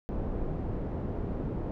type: low-pass noise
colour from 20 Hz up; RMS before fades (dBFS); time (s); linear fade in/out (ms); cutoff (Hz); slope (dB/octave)
pink; -33; 0.09-1.71; 0; 510; 12
effects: none